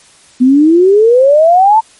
sine exponential sweep, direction up, 245.2 to 910 Hz, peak -3 dBFS, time 0.4-1.81 s, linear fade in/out 20 ms, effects white hiss -43 dBFS RMS until 1.99 s + MP3 48 kbps

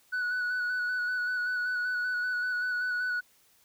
sine tone with vibrato, 1479 Hz, F#6, 1 cent flat, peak -25 dBFS, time 0.12-3.21 s, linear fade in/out 20 ms, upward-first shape square, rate 5.2 Hz, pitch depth 19 cents each way, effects tanh soft clip ceiling -27 dBFS + white hiss -64 dBFS RMS until 3.64 s

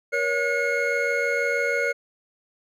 triangle tone cluster, 474.7 / 561 / 1446 / 2165 Hz, A#4 / C#5 / F#6 / C#7, +31 / +21 / -40 / -41 cents, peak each -25 dBFS, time 0.12-1.93 s, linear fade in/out 20 ms, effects none

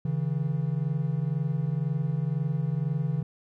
triangle tone pair together, 138.59 / 160.57 Hz, C#3 / E3, 0 / -45 cents, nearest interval minor third, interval 255 cents, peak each -26 / -26 dBFS, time 0.05-3.23 s, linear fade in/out 5 ms, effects none

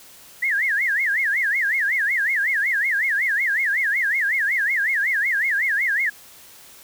sine tone with vibrato, 1864.7 Hz, A#6, in tune, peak -18 dBFS, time 0.42-6.1 s, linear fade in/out 10 ms, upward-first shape sine, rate 5.4 Hz, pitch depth 270 cents each way, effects white hiss -46 dBFS RMS until 6.83 s

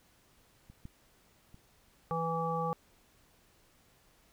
clicks, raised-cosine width 5 ms, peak -40 / -32 / -40 dBFS, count 3, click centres 0.7 / 0.854 / 1.544 s
harmonic tone, 164.81 Hz, E3, in tune, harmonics 1 / 3 / 5 / 7, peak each -36 / -36 / -36 / -36 dBFS, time 2.11-2.73 s, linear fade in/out 0 ms
effects pink hiss -66 dBFS RMS until 4.32 s

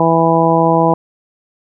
harmonic tone, 164.81 Hz, E3, in tune, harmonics 1 / 2 / 3 / 4 / 5 / 6, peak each -16 / -16 / -16 / -16 / -16 / -16 dBFS, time 0-0.94 s, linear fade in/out 2 ms, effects none

